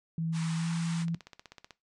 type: tone with pitch glide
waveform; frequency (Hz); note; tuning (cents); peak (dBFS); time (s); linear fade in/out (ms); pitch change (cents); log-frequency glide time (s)
sine; 163.4 to 167.12; E3 to E3; -15 to +24; -29; 0.18-1.15; 2; +39; 0.56-0.67
type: band-pass noise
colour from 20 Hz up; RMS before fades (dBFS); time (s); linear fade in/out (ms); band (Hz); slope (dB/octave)
pink; -44; 0.32-1.06; 50; 800 to 9700; 96
type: click train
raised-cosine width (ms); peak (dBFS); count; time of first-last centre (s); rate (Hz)
0.2; -29; 12; 1.02-1.708; 16
effects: noise-tail reverb RT60 0.2 s tail -18 dB re dry